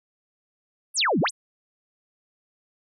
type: exponential two-way sweep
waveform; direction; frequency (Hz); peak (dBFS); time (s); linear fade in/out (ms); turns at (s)
sine; down then up; 11840 to 140 to 11840; -19; 0.94-1.31; 50; 1.2
effects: none